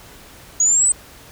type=exponential sweep; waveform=sine; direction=up; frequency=6700 to 8200 Hz; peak=-12 dBFS; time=0.6-0.92 s; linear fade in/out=2 ms; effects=pink hiss -43 dBFS RMS until 1.31 s